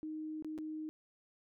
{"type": "tone with dropouts", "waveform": "sine", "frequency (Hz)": 310.9, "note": "D#4", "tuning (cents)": -1, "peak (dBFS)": -39, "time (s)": [0.03, 0.89], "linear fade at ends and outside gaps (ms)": 0, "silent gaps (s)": [[0.424, 0.446], [0.579, 0.586]], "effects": []}